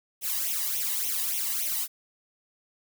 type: noise with flanger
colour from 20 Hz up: blue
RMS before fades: -29 dBFS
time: 0.21-1.88 s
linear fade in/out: 50 ms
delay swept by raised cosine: 0.32 to 1.06 ms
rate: 3.5 Hz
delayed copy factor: +0.85
effects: none